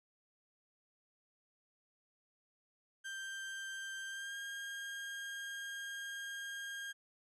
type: tone with pitch glide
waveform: 35% pulse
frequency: 1574 to 1614.5 Hz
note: G6 to G#6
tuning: +7 to -49 cents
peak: -40 dBFS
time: 3.04-6.93 s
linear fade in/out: 20 ms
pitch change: +44 cents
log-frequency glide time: 4.09-4.36 s
effects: resampled to 24000 Hz